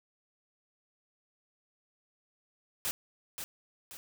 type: noise with echo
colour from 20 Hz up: white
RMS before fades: -33 dBFS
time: 2.85-2.91 s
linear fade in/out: 0 ms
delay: 530 ms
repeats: 2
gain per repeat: -7 dB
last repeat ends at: 3.97 s
effects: none